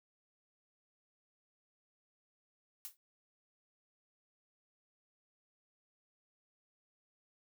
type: noise with exponential decay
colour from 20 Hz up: blue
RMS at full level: -41 dBFS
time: 2.85-2.97 s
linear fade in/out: 0 ms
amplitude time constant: 25 ms
effects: none